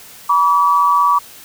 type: tone pair together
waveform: sine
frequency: 970 / 1145.8 Hz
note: B5 / D6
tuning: -31 / -43 cents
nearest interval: minor third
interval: 288 cents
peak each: -15 / -11 dBFS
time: 0.29-1.19 s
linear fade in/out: 10 ms
effects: white hiss -39 dBFS RMS until 1.44 s